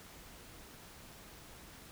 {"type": "silence", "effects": ["pink hiss -54 dBFS RMS until 1.91 s"]}